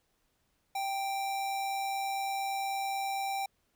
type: tone with amplitude modulation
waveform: square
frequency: 784 Hz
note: G5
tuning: in tune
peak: -31 dBFS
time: 0.75-3.46 s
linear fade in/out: 5 ms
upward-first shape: sine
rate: 129 Hz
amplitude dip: 25%
effects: pink hiss -75 dBFS RMS until 3.75 s